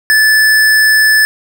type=tone with hard clipping; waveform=sine; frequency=1741 Hz; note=A6; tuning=19 cents flat; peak=-7 dBFS; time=0.1-1.25 s; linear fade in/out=0 ms; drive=18 dB; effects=none